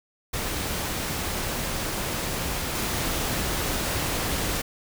pink noise with level steps, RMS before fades -29 / -27 dBFS, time 0.33-4.62 s, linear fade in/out 10 ms, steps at 2.75 s, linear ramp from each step 2 ms, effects none

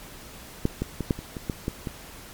clicks, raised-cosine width 3 ms, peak -8 / -13 / -15 / -8 / -22 / -20 / -13 / -13 / -17 dBFS, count 9, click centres 0.654 / 0.82 / 1.007 / 1.108 / 1.19 / 1.368 / 1.498 / 1.681 / 1.872 s, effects pink hiss -44 dBFS RMS until 2.33 s + MP3 96 kbps

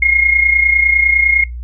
sine tone with amplitude modulation, 2147 Hz, C7, 44 cents sharp, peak -6 dBFS, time 0.02-1.44 s, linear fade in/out 5 ms, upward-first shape sine, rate 29.9 Hz, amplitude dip 65%, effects noise-tail reverb RT60 0.2 s tail -22 dB re dry + added 60 Hz sine -23 dBFS peak until 1.63 s

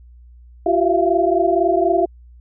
sine tone cluster, 343.5 / 381.1 / 666 / 690 Hz, F4 / G4 / E5 / F5, -29 / -49 / +18 / -21 cents, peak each -19 dBFS, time 0.66-2.06 s, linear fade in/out 5 ms, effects added 60 Hz sine -41 dBFS peak until 2.4 s

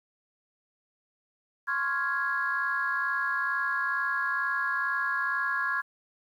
sine chord, Db major seventh, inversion third, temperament equal, 1046.5 / 1108.7 / 1396.9 / 1661.2 Hz, C6 / Db6 / F6 / Ab6, 0 / 0 / 0 / 0 cents, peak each -34 / -34 / -32 / -28 dBFS, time 1.67-5.82 s, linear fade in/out 20 ms, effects tanh soft clip ceiling -17 dBFS + 10-bit

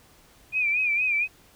sine tone with vibrato, 2426 Hz, D#7, 44 cents flat, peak -21 dBFS, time 0.52-1.28 s, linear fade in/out 50 ms, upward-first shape sine, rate 4.3 Hz, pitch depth 83 cents each way, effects pink hiss -56 dBFS RMS until 1.55 s

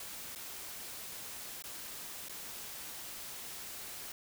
white noise with dropouts, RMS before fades -45 dBFS, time 0-4.12 s, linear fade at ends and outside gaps 2 ms, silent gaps 0.351-0.358 / 1.623-1.639 / 2.286-2.294 s, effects none

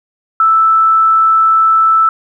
sine tone, 1318.5 Hz, E6, in tune, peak -6 dBFS, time 0.4-2.09 s, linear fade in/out 2 ms, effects 8-bit

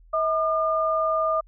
sine tone pair together, 640 / 1208.2 Hz, D#5 / D6, +49 / +49 cents, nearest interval major seventh, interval 1100 cents, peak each -23 / -23 dBFS, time 0.13-1.41 s, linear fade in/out 10 ms, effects added 41 Hz sine -49 dBFS peak until 1.47 s

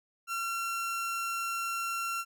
30% pulse tone, 1364 Hz, F6, 41 cents flat, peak -29 dBFS, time 0.27-2.25 s, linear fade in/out 50 ms, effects none

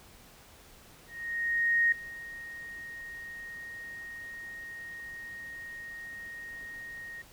sine tone with ADSR envelope, 1864.7 Hz, A#6, in tune, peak -21 dBFS, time 1.07-7.22 s, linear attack 850 ms, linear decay 4 ms, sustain -19 dB, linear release 6 ms, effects pink hiss -55 dBFS RMS until 7.32 s

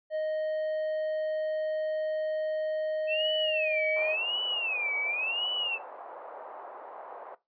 triangle tone, 622.3 Hz, D#5, in tune, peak -26 dBFS, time 0.1-4.17 s, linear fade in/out 50 ms
sine tone with vibrato, 2595 Hz, E7, 28 cents flat, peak -28 dBFS, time 3.07-5.79 s, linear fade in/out 50 ms, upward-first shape sine, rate 0.92 Hz, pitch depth 230 cents each way
white band-pass noise, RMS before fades -44 dBFS, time 3.96-7.35 s, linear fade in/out 5 ms, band 500 to 970 Hz, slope 24 dB/octave
effects noise-tail reverb RT60 0.2 s tail -17 dB re dry + resampled to 11025 Hz

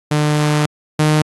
sawtooth tone pair in turn, 150 / 153.06 Hz, D3 / D#3, +37 / -28 cents, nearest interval unison, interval 35 cents, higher second, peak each -9 / -7 dBFS, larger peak second, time 0.11-0.66 / 0.99-1.22 s, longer first, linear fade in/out 5 ms, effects AAC 32 kbps

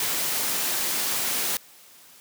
white noise, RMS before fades -26 dBFS, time 0-1.57 s, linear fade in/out 2 ms, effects white hiss -51 dBFS RMS until 2.2 s + high-pass 150 Hz 12 dB/octave

